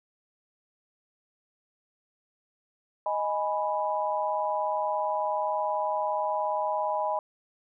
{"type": "chord", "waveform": "sine", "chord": "G# minor", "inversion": "second", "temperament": "equal", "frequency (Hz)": [622.3, 830.6, 987.8], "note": ["D#5", "G#5", "B5"], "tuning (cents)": [0, 0, 0], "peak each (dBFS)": -30, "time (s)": [3.06, 7.19], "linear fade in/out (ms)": 2, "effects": []}